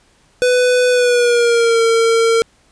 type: tone with pitch glide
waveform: square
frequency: 497.8 to 456.5 Hz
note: B4 to A#4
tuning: +14 to -36 cents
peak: -11 dBFS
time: 0.42-2.42 s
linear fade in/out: 0 ms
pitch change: -150 cents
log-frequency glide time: 0.9-1.82 s
effects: pink hiss -54 dBFS RMS until 2.71 s + resampled to 22050 Hz